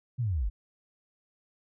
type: linear sweep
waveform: sine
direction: down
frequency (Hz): 130.81 to 40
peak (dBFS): -26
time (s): 0.18-0.5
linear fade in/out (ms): 20
effects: none

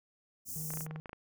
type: band-stop noise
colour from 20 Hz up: white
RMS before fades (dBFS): -41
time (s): 0.45-0.87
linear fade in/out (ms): 50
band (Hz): 290 to 5700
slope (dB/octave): 48
type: tone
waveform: triangle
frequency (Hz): 156.1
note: D#3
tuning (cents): +6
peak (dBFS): -38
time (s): 0.56-1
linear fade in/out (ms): 0
type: clicks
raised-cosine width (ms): 0.5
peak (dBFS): -29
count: 10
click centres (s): 0.705 / 0.737 / 0.773 / 0.808 / 0.865 / 0.91 / 0.96 / 1.058 / 1.094 / 1.131
effects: none

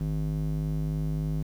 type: tone with band-pass filter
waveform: square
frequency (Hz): 51.7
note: G#1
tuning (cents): -7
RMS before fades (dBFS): -29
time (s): 0-1.43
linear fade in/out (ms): 10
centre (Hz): 160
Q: 1.9
effects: 9-bit

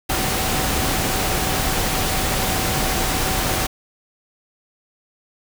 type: tone in noise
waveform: sine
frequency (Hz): 758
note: F#5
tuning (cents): +42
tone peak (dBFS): -30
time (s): 0.09-3.67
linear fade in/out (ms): 10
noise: pink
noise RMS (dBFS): -21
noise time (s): 0.09-3.67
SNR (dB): -12
effects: none

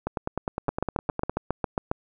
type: two click trains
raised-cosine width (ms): 1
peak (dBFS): -13 / -10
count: 13 / 10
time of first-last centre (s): 0.07-1.296 / 0.69-1.914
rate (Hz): 9.79 / 7.35
effects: none

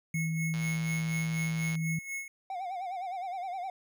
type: tone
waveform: sine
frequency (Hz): 161.5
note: E3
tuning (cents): -35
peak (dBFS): -29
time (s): 0.14-1.99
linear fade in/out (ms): 5
type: tone with tremolo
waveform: square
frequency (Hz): 2184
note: C#7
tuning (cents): -26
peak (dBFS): -34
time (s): 0.14-2.28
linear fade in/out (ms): 2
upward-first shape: sine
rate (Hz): 4.1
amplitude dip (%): 70
type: click train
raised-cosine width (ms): 0.2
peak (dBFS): -26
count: 143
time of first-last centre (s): 0.54-1.754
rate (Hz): 117
type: tone with vibrato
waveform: triangle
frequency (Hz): 740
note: F#5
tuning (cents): 0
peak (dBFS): -32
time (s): 2.5-3.7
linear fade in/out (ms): 2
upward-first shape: sine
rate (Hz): 9.7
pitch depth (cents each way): 100
effects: none

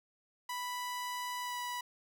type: tone with pitch glide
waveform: sawtooth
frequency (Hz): 987.8 to 981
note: B5 to B5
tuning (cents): 0 to -12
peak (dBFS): -33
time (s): 0.49-1.81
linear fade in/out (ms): 5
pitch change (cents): -12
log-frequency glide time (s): 1.41-1.57
effects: none

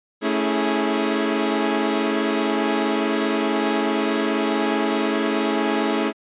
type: chord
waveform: sawtooth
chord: A major seventh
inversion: none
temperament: equal with one note detuned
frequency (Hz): 220 / 277.2 / 325.3 / 415.3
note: A3 / C#4 / E4 / G#4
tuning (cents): 0 / 0 / -23 / 0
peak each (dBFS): -21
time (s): 0.21-6.13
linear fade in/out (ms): 50
effects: resampled to 8000 Hz

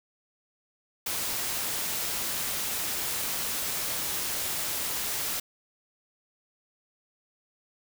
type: noise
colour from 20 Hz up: white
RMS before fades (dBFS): -31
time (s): 1.06-5.4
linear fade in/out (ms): 5
effects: none

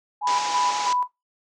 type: tone with vibrato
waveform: sine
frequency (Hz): 830.6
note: G#5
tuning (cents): 0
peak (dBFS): -28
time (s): 0.21-0.88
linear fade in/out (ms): 10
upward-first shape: sine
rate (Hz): 5.7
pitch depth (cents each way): 17
type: tone with tremolo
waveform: sine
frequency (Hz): 990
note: B5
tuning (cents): +4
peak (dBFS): -20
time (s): 0.22-1.08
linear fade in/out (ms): 50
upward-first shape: square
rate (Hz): 3.1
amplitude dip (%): 55
type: low-pass noise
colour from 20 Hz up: white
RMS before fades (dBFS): -31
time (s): 0.27-0.93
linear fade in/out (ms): 2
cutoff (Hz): 6900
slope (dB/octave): 48
effects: noise-tail reverb RT60 0.2 s tail -19 dB re dry + high-pass 300 Hz 12 dB/octave

